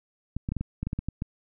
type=clicks; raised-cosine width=5 ms; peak=-17 dBFS; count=11; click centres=0.366 / 0.489 / 0.52 / 0.567 / 0.61 / 0.83 / 0.87 / 0.931 / 0.99 / 1.086 / 1.221 s; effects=none